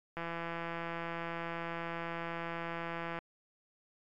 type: click train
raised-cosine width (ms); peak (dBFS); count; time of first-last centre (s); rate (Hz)
0.5; -24; 508; 0.17-3.188; 168
effects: MP3 96 kbps